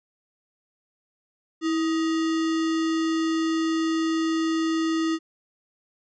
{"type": "tone with sample-and-hold", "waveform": "sine", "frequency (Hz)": 324.2, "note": "E4", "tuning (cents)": -29, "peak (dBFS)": -21, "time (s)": [1.61, 5.19], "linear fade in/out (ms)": 50, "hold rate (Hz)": 1575, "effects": ["resampled to 16000 Hz"]}